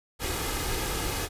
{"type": "noise with comb filter", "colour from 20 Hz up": "pink", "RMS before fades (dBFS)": -30, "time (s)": [0.19, 1.29], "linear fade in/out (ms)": 50, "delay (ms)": 2.4, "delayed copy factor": 0.5, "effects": ["resampled to 32000 Hz"]}